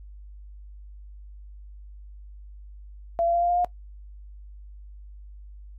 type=tone with pitch steps; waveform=sine; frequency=677 / 683.7 / 690.4 / 697.2 / 704.1 / 711.1 Hz; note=E5 / F5 / F5 / F5 / F5 / F5; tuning=+46 / -37 / -20 / -3 / +14 / +31 cents; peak=-20 dBFS; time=3.19-3.646 s; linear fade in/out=0 ms; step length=76 ms; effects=noise-tail reverb RT60 0.1 s tail -18 dB re dry + added 50 Hz sine -41 dBFS peak until 5.78 s